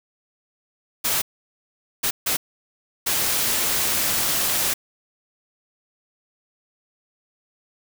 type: noise bursts at uneven times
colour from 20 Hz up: white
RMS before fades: -22 dBFS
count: 4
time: 1.04-1.22 / 2.03-2.11 / 2.26-2.37 / 3.06-4.74 s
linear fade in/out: 10 ms
effects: none